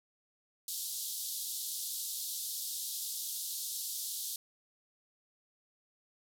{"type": "band-pass noise", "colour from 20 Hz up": "white", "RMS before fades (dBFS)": -39, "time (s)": [0.68, 4.36], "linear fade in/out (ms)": 2, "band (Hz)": [3500, 15000], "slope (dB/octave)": 48, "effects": []}